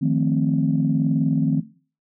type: chord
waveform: sine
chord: F dominant seventh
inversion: third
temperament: equal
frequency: 155.56 / 174.61 / 220 / 261.6 Hz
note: Eb3 / F3 / A3 / C4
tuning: 0 / 0 / 0 / 0 cents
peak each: -20 / -25 / -25 / -21 dBFS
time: 0.01-1.61 s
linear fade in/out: 20 ms
effects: noise-tail reverb RT60 0.4 s tail -17 dB re dry + tanh soft clip ceiling -8 dBFS